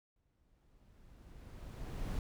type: noise with exponential growth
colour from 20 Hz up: brown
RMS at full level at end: -37 dBFS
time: 0.16-2.19 s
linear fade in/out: 2 ms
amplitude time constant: 440 ms
effects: none